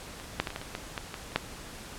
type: clicks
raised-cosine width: 0.3 ms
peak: -25 / -29 / -9 / -16 / -21 / -18 / -24 / -17 / -16 / -20 / -29 / -8 dBFS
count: 12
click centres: 0.199 / 0.243 / 0.4 / 0.472 / 0.504 / 0.561 / 0.615 / 0.751 / 0.978 / 1.142 / 1.32 / 1.36 s
effects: pink hiss -44 dBFS RMS until 1.98 s + low-pass 11000 Hz 12 dB/octave